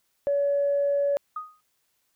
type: tone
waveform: sine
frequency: 567 Hz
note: C#5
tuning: 39 cents sharp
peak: -20 dBFS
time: 0.27-1.17 s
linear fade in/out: 0 ms
type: tone with exponential decay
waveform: sine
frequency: 1244.5 Hz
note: D#6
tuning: in tune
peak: -27 dBFS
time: 1.36-1.61 s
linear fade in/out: 5 ms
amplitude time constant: 54 ms
effects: tanh soft clip ceiling -16 dBFS + white hiss -72 dBFS RMS until 2.15 s